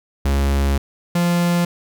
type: tone pair in turn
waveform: 45% pulse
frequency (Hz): 69.3 / 173.62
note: C#2 / F3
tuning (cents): 0 / -10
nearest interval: octave + major third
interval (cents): 1590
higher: second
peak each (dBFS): -15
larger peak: neither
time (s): 0.25-0.78 / 1.15-1.65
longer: first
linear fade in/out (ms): 5
effects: none